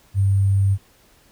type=tone with sample-and-hold; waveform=sine; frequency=98 Hz; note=G2; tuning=in tune; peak=-14 dBFS; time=0.14-0.78 s; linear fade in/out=50 ms; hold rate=8820 Hz; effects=pink hiss -55 dBFS RMS until 1.31 s